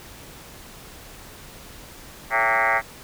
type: tone with frequency modulation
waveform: sine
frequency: 1384 Hz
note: F6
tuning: 16 cents flat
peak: -17 dBFS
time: 2.3-2.82 s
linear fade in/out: 50 ms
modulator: 119 Hz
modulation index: 6.3
effects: pink hiss -43 dBFS RMS until 3.03 s